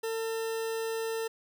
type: tone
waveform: 40% pulse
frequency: 450 Hz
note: A4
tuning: 39 cents sharp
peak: -30 dBFS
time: 0.03-1.28 s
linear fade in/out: 10 ms
effects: none

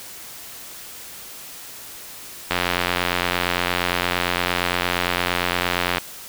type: click train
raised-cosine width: 0.3 ms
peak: -3 dBFS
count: 309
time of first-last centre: 2.51-5.982 s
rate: 88.7 Hz
effects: white hiss -38 dBFS RMS until 6.28 s

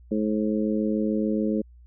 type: harmonic tone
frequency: 107 Hz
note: A2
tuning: 48 cents flat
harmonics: 2 / 3 / 4 / 5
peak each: -24 / -28 / -30 / -32 dBFS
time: 0.11-1.62 s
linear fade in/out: 10 ms
effects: added 60 Hz sine -47 dBFS peak until 1.86 s

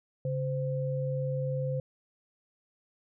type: tone pair together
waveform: sine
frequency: 138.59 / 516.3 Hz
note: C#3 / C5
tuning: 0 / -23 cents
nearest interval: octave + major seventh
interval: 2277 cents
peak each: -30 / -33 dBFS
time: 0.25-1.8 s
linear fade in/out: 2 ms
effects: none

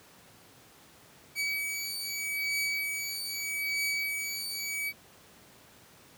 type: beating tone pair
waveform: sawtooth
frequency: 2277 / 2277.8 Hz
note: C#7 / C#7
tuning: +46 / +46 cents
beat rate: 0.8 Hz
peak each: -31 / -30 dBFS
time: 1.35-4.93 s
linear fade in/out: 50 ms
effects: pink hiss -56 dBFS RMS until 6.17 s + high-pass 100 Hz 12 dB/octave

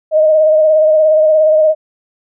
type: tone with vibrato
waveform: sine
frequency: 622.3 Hz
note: D#5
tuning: in tune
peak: -6 dBFS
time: 0.11-1.75 s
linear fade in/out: 50 ms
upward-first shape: sine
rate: 17 Hz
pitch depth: 32 cents each way
effects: none

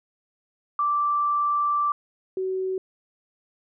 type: tone pair in turn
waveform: sine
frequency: 1171 / 376.4 Hz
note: D6 / F#4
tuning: -5 / +30 cents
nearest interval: octave + minor sixth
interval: 1965 cents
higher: first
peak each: -20 / -24 dBFS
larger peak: first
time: 0.79-1.92 / 2.37-2.78 s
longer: first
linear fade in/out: 2 ms
effects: none

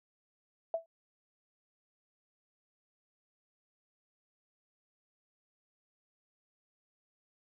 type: tone with exponential decay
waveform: sine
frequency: 660 Hz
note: E5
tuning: 2 cents sharp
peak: -26 dBFS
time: 0.74-0.86 s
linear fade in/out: 2 ms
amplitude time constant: 24 ms
effects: none

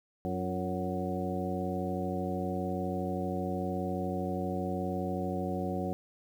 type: harmonic tone with a mistuned harmonic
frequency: 92.5 Hz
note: F#2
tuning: in tune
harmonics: 1 / 2 / 3 / 4 / 5 / 6 / 8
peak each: -39 / -35 / -39 / -39 / -41 / -39 / -39 dBFS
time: 0.25-5.93 s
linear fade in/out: 0 ms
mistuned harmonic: 4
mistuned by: -64 cents
effects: 10-bit

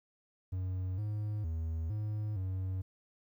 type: tone with pitch steps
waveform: triangle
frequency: 92.6 / 105.5 / 80.9 / 106.2 / 93.9 Hz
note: F#2 / G#2 / E2 / G#2 / F#2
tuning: +2 / +28 / -32 / +39 / +26 cents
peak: -31 dBFS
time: 0.52-2.82 s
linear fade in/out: 10 ms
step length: 460 ms
effects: 12-bit

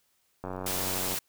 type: click train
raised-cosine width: 1 ms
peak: -22 dBFS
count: 66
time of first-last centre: 0.44-1.14 s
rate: 92.8 Hz
type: noise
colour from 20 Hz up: white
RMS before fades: -32 dBFS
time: 0.66-1.19 s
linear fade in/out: 5 ms
effects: white hiss -71 dBFS RMS until 1.28 s

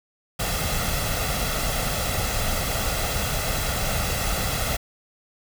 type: noise with comb filter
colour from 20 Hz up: pink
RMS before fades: -25 dBFS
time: 0.39-4.77 s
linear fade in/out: 10 ms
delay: 1.5 ms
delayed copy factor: +0.6
effects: none

